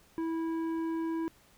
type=tone with tanh clipping; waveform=sine; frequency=327.2 Hz; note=E4; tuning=13 cents flat; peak=-32 dBFS; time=0.18-1.28 s; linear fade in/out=0 ms; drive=10 dB; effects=pink hiss -62 dBFS RMS until 1.57 s